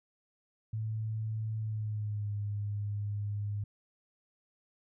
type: tone with pitch glide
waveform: sine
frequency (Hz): 109.7 to 102.95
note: A2 to G#2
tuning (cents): -5 to -15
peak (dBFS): -32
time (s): 0.73-3.64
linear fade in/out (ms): 5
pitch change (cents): -110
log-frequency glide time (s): 1.58-2.32
effects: none